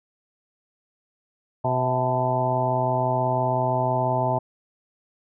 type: harmonic tone with a mistuned harmonic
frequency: 125.9 Hz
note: B2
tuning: 34 cents sharp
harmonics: 1 / 2 / 3 / 4 / 5 / 6 / 7 / 8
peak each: -26 / -33 / -32 / -36 / -25 / -32 / -25 / -34 dBFS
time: 1.64-4.39 s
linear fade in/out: 10 ms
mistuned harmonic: 5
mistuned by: +44 cents
effects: none